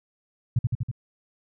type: tone with echo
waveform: sine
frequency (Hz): 120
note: B2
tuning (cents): -49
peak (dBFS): -17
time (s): 0.56-0.59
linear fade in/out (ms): 5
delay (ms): 81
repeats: 4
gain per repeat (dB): -2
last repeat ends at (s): 0.914
effects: none